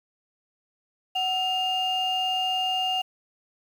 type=tone pair together; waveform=sine; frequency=746 / 2817 Hz; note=F#5 / F7; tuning=+14 / +14 cents; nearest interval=octave + major seventh; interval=2300 cents; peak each=-25 / -24 dBFS; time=1.15-3.02 s; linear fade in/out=10 ms; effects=tanh soft clip ceiling -19 dBFS + 8-bit